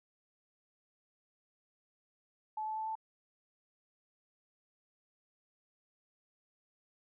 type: tone with pitch steps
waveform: sine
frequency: 864 / 869.5 / 875 / 880.6 Hz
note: A5 / A5 / A5 / A5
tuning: -32 / -21 / -10 / +1 cents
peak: -35 dBFS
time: 2.57-2.954 s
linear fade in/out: 5 ms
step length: 96 ms
effects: none